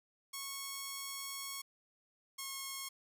5% pulse tone pair in turn, 1101 / 1085.8 Hz, C#6 / C#6, -12 / -36 cents, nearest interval unison, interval 24 cents, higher first, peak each -29 / -29 dBFS, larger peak neither, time 0.33-1.62 / 2.38-2.89 s, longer first, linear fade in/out 10 ms, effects none

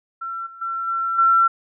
sine tone with level steps, 1352 Hz, E6, 43 cents sharp, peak -26 / -38 / -23 / -20 / -12 dBFS, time 0.21-1.48 s, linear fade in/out 10 ms, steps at 0.46 / 0.61 / 0.87 / 1.18 s, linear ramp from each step 10 ms, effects none

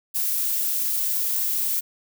violet noise, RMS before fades -24 dBFS, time 0.14-1.81 s, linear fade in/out 20 ms, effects none

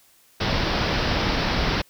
pink low-pass noise, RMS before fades -23 dBFS, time 0.4-1.82 s, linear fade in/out 10 ms, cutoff 5500 Hz, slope 96 dB/octave, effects white hiss -57 dBFS RMS until 1.89 s

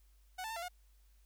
sawtooth tone with pitch steps, 741 / 883 / 899 / 680 / 719 Hz, F#5 / A5 / A5 / F5 / F#5, +2 / +6 / +37 / -46 / -50 cents, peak -36 dBFS, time 0.38-0.685 s, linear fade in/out 10 ms, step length 61 ms, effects added 50 Hz sine -62 dBFS peak until 1.25 s + white hiss -75 dBFS RMS until 1.25 s

